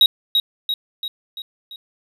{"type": "tone with echo", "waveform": "triangle", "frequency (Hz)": 3808, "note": "A#7", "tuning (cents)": 36, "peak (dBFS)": -7, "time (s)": [0.01, 0.06], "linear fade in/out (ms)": 2, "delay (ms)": 340, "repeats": 5, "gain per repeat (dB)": -5, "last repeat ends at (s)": 1.76, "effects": []}